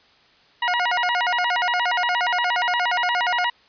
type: tone with vibrato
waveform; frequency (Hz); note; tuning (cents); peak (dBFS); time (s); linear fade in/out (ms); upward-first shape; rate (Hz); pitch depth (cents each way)
20% pulse; 830.6; G#5; 0; -14; 0.62-3.5; 5; square; 8.5; 250
effects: white hiss -55 dBFS RMS until 3.68 s + resampled to 11025 Hz